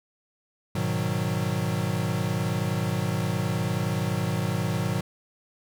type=chord; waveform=square; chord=G# minor seventh; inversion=none; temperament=equal with one note detuned; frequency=104.25 / 123.47 / 155.56 / 185 Hz; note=G#2 / B2 / D#3 / F#3; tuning=+7 / 0 / 0 / 0 cents; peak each=-31 dBFS; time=0.75-5.01 s; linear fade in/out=5 ms; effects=none